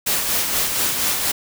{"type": "noise with tremolo", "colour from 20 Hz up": "white", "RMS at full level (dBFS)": -19, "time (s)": [0.06, 1.32], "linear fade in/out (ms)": 10, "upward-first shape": "sine", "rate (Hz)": 4.2, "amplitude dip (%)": 40, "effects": []}